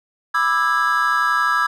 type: chord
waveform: triangle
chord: E dominant seventh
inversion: second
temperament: just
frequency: 988.9 / 1186.7 / 1318.5 / 1648.1 Hz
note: B5 / D6 / E6 / G#6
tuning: +2 / +18 / 0 / -14 cents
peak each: -23 / -20 / -18 / -18 dBFS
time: 0.34-1.67 s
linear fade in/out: 10 ms
effects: none